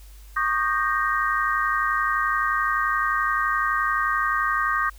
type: chord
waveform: sine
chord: Eb dominant seventh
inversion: third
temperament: equal with one note detuned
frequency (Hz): 1108.7 / 1220.3 / 1568 / 1864.7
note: Db6 / Eb6 / G6 / Bb6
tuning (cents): 0 / -34 / 0 / 0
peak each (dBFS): -27 / -24 / -26 / -27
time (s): 0.36-4.9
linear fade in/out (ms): 10
effects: added 50 Hz sine -42 dBFS peak until 4.98 s + white hiss -54 dBFS RMS until 4.98 s